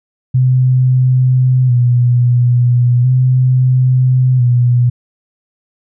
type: tone with vibrato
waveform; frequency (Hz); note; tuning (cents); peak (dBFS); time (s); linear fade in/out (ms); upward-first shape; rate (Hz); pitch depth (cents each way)
sine; 125.1; B2; +23; -7; 0.34-4.9; 10; square; 0.37; 40
effects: none